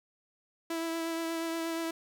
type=tone with vibrato; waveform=sawtooth; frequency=329.6 Hz; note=E4; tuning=in tune; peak=-28 dBFS; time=0.7-1.91 s; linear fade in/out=5 ms; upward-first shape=triangle; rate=8.4 Hz; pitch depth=19 cents each way; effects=none